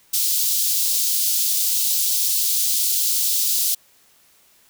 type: high-pass noise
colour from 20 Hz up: white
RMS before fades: -20 dBFS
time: 0.13-3.75 s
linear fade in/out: 10 ms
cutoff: 3700 Hz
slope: 24 dB/octave
effects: white hiss -56 dBFS RMS until 4.69 s